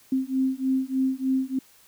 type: beating tone pair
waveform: sine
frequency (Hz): 261.6 / 264.9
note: C4 / C4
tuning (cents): 0 / +22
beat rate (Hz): 3.3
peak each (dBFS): -25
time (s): 0.12-1.59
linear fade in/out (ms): 5
effects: white hiss -56 dBFS RMS until 1.87 s